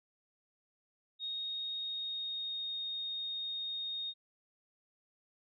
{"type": "tone with pitch glide", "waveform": "sine", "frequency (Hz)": [3729, 3708], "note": ["A#7", "A#7"], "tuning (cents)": [0, -10], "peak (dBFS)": -36, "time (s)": [1.19, 4.14], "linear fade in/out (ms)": 50, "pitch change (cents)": -10, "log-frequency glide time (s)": [1.75, 2.76], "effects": []}